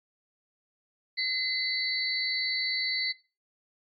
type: tone cluster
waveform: sine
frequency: 2045 / 4057 / 4478 Hz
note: C7 / B7 / C#8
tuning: -40 / +46 / +17 cents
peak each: -29 / -33 / -30 dBFS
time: 1.17-3.13 s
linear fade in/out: 20 ms
effects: noise-tail reverb RT60 0.3 s tail -20 dB re dry + MP3 64 kbps